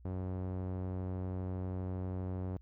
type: tone with low-pass filter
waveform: sawtooth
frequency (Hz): 92.5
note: F#2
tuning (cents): 0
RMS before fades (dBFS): -38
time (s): 0.05-2.57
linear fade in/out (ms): 0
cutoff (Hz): 720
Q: 0.69
effects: added 60 Hz sine -54 dBFS peak until 2.61 s